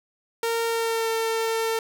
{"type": "tone with pitch glide", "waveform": "sawtooth", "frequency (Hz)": [460, 450.8], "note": ["A#4", "A4"], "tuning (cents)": [-23, 42], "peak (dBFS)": -19, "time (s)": [0.43, 1.79], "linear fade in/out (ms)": 2, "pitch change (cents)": -35, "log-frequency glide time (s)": [0.66, 1.11], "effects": []}